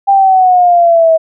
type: exponential sweep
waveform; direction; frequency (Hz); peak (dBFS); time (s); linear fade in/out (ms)
sine; down; 797 to 641; -4; 0.07-1.18; 20
effects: none